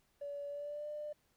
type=tone with pitch glide; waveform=triangle; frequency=572 to 597.3 Hz; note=D5 to D5; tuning=-46 to +29 cents; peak=-36 dBFS; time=0.21-1.13 s; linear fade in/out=10 ms; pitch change=+75 cents; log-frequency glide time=0.48-0.88 s; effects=tanh soft clip ceiling -38 dBFS + pink hiss -75 dBFS RMS until 1.36 s